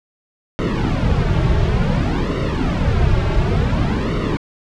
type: noise with flanger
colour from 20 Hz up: brown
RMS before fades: -17 dBFS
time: 0.59-4.37 s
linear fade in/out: 0 ms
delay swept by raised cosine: 1.2 to 4.1 ms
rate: 0.56 Hz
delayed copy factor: -0.8
effects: low-pass 4000 Hz 12 dB/octave